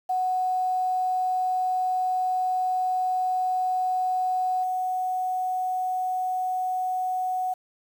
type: tone with level steps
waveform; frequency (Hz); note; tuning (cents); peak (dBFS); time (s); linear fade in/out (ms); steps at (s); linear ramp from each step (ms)
sine; 740; F#5; 0; -22 / -24; 0.09-7.54; 10; 4.63; 10
effects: 8-bit